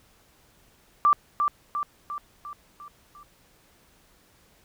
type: tone with echo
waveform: sine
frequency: 1174.7 Hz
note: D6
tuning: in tune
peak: -15 dBFS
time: 1.05-1.13 s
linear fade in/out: 0 ms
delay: 350 ms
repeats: 6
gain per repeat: -5 dB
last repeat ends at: 3.23 s
effects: pink hiss -60 dBFS RMS until 4.64 s